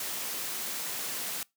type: noise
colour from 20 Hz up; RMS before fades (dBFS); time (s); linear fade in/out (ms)
white; -35; 0-1.43; 2
effects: noise-tail reverb RT60 0.2 s tail -23 dB re dry + high-pass 150 Hz 12 dB/octave